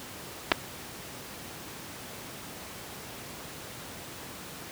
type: clicks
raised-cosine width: 0.3 ms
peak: -4 dBFS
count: 2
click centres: 0.517 / 0.52 s
effects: pink hiss -42 dBFS RMS until 4.71 s + high-pass 100 Hz 12 dB/octave